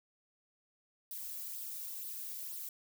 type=noise with flanger; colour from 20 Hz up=violet; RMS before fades=-43 dBFS; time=1.11-2.69 s; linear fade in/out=2 ms; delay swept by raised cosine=0.21 to 1.81 ms; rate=2.1 Hz; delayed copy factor=+0.5; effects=none